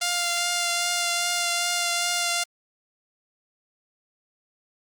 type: tone with vibrato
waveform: 5% pulse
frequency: 698.5 Hz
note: F5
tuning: in tune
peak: -11 dBFS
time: 0.01-2.44 s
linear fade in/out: 10 ms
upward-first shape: triangle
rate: 2.5 Hz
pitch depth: 16 cents each way
effects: Opus 32 kbps